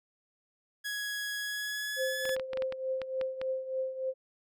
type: tone with pitch glide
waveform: sawtooth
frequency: 1669 to 1711 Hz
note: G#6 to A6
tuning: +8 to -49 cents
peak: -30 dBFS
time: 0.84-2.36 s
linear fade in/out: 20 ms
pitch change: +43 cents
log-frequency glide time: 1.37-2.19 s
type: tone with tremolo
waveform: sine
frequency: 523.3 Hz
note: C5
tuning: in tune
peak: -28 dBFS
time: 1.96-4.14 s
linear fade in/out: 50 ms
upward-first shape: triangle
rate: 3.4 Hz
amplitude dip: 75%
type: clicks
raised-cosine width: 0.3 ms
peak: -23 dBFS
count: 11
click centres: 2.254 / 2.293 / 2.365 / 2.397 / 2.533 / 2.573 / 2.622 / 2.724 / 3.017 / 3.213 / 3.415 s
effects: none